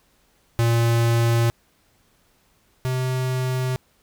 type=tone pair in turn; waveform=square; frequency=116.54 / 128.67 Hz; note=A#2 / C3; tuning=0 / -29 cents; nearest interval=major second; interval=171 cents; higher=second; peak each=-17 / -22 dBFS; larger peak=first; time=0.59-1.5 / 2.85-3.76 s; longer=neither; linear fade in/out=0 ms; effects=pink hiss -62 dBFS RMS until 4.02 s